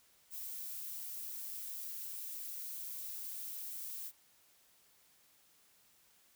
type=noise; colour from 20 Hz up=violet; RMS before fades=-44 dBFS; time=0.3-4.12 s; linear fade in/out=50 ms; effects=white hiss -68 dBFS RMS until 6.35 s